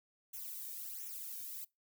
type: noise with flanger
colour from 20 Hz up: violet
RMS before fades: -45 dBFS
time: 0.33-1.65 s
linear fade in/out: 10 ms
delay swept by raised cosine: 0.21 to 1.51 ms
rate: 1.4 Hz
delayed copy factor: -0.95
effects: noise-tail reverb RT60 0.2 s tail -23 dB re dry